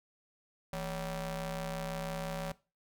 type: ring-modulated tone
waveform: sawtooth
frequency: 198.5 Hz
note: G3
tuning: 22 cents sharp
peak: -29 dBFS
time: 0.73-2.52 s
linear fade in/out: 2 ms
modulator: 364 Hz
effects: noise-tail reverb RT60 0.3 s tail -19 dB re dry